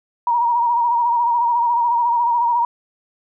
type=tone with vibrato; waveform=sine; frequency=948 Hz; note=A#5; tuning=29 cents sharp; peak=-14 dBFS; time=0.27-2.65 s; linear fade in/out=2 ms; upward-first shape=sine; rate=14 Hz; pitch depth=46 cents each way; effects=none